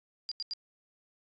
sine tone bursts, 4800 Hz, D8, 37 cents sharp, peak -33 dBFS, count 3, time 0.29-0.535 s, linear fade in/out 0 ms, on 25 ms, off 85 ms, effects resampled to 16000 Hz

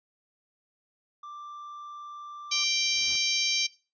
triangle tone, 1179 Hz, D6, 6 cents sharp, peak -38 dBFS, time 1.23-2.64 s, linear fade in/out 5 ms
pink noise with exponential growth, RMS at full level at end -47 dBFS, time 2.33-3.16 s, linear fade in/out 2 ms, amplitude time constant 180 ms
harmonic tone, 784 Hz, G5, in tune, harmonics 3 / 4 / 5 / 6 / 7 / 8, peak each -32 / -32 / -32 / -32 / -32 / -32 dBFS, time 2.51-3.67 s, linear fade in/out 10 ms
effects noise-tail reverb RT60 0.3 s tail -19 dB re dry + resampled to 16000 Hz

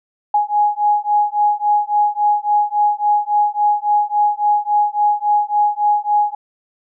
sine beating tone pair, 830.6 / 834.2 Hz, G#5 / G#5, 0 / +7 cents, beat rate 3.6 Hz, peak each -16 dBFS, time 0.34-6.35 s, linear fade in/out 5 ms, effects none

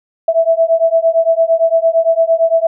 sine beating tone pair, 654 / 662.8 Hz, E5 / E5, -14 / +9 cents, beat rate 8.8 Hz, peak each -12 dBFS, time 0.28-2.67 s, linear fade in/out 5 ms, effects none

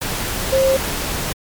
sine tone in noise, 533 Hz, C5, 32 cents sharp, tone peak -12 dBFS, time 0.52-0.77 s, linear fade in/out 10 ms, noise pink, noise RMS -23 dBFS, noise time 0.01-1.33 s, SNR +8 dB, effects MP3 96 kbps

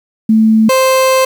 sine / 30% pulse tone pair in turn, 220 / 523.3 Hz, A3 / C5, 0 / 0 cents, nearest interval octave + minor third, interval 1500 cents, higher second, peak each -5 dBFS, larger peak neither, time 0.29-0.69 / 0.69-1.25 s, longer second, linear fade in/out 5 ms, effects 7-bit

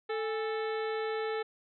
harmonic tone with a mistuned harmonic, 440 Hz, A4, in tune, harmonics 1 / 2 / 3 / 4 / 5 / 6 / 7 / 8 / 9, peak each -32 / -40 / -42 / -43 / -46 / -53 / -53 / -52 / -51 dBFS, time 0.09-1.43 s, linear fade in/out 10 ms, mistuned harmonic 2, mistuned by -110 cents, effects none

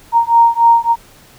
sine beating tone pair, 928 / 931.5 Hz, A#5 / A#5, -8 / -2 cents, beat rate 3.5 Hz, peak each -10 dBFS, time 0.12-0.96 s, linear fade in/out 50 ms, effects pink hiss -44 dBFS RMS until 1.38 s

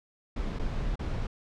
brown noise with dropouts, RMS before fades -31 dBFS, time 0.36-1.27 s, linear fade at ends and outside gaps 5 ms, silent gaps 0.589-0.594 / 0.957-0.992 s, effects low-pass 5000 Hz 12 dB/octave

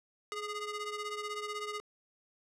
sawtooth ring-modulated tone, 826 Hz, G#5, 10 cents flat, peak -30 dBFS, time 0.32-1.8 s, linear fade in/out 0 ms, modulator 405 Hz, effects low-pass 8000 Hz 12 dB/octave

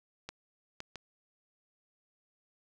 clicks, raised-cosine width 0.2 ms, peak -23 / -23 / -25 dBFS, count 3, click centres 0.29 / 0.804 / 0.957 s, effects none

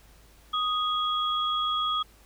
sine tone pair together, 1244.5 / 3322 Hz, D#6 / G#7, 0 / 0 cents, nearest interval octave + perfect fourth, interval 1700 cents, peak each -26 / -29 dBFS, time 0.53-2.03 s, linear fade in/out 10 ms, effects added 52 Hz sine -55 dBFS peak until 2.25 s + pink hiss -58 dBFS RMS until 2.25 s

